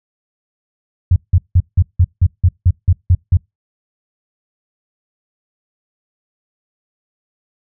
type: tone bursts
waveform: sine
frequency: 88.9 Hz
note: F2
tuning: 31 cents sharp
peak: -6 dBFS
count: 11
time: 1.11-3.371 s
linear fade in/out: 5 ms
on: 51 ms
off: 170 ms
effects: noise-tail reverb RT60 0.2 s tail -26 dB re dry